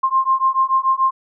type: beating tone pair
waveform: sine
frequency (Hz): 1055 / 1061.9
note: C6 / C6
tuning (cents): +14 / +25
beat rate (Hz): 6.9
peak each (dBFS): -17 / -17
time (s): 0.03-1.11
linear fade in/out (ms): 10
effects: none